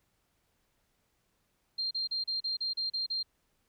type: tone bursts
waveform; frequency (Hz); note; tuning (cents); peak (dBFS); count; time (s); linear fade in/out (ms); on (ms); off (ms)
sine; 4186; C8; 0; -30; 9; 1.78-3.23; 10; 130; 35
effects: pink hiss -75 dBFS RMS until 3.68 s